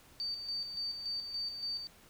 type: tone with tremolo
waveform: sine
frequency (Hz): 4600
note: D8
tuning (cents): -37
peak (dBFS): -34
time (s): 0.2-1.87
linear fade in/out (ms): 0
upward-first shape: square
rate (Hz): 3.5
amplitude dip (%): 50
effects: pink hiss -60 dBFS RMS until 2.09 s